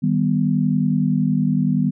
sine chord, Eb augmented, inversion none, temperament equal, 155.56 / 196 / 246.9 Hz, Eb3 / G3 / B3, 0 / 0 / 0 cents, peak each -20 dBFS, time 0.02-1.91 s, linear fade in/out 20 ms, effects none

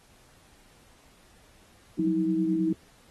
sine tone cluster, 179.6 / 189.1 / 321.2 Hz, F3 / F#3 / E4, +49 / +38 / -45 cents, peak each -31 / -32 / -24 dBFS, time 1.99-2.73 s, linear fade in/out 5 ms, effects pink hiss -59 dBFS RMS until 3.1 s + AAC 32 kbps

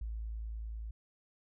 sine tone with level ramp, 55 Hz, A1, in tune, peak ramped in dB -36 to -39 dBFS, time 0.01-0.91 s, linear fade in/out 5 ms, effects none

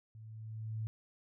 sine tone with level ramp, 110 Hz, A2, in tune, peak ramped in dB -49 to -34 dBFS, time 0.15-0.87 s, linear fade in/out 0 ms, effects none

